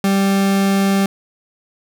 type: tone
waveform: 40% pulse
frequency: 196 Hz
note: G3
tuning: in tune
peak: -12 dBFS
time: 0.04-1.06 s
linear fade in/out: 2 ms
effects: none